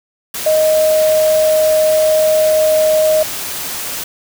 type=tone in noise; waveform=sine; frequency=623 Hz; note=D#5; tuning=2 cents sharp; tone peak=-9 dBFS; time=0.46-3.23 s; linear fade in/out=5 ms; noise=white; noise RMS=-23 dBFS; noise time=0.34-4.04 s; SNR=+11 dB; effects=none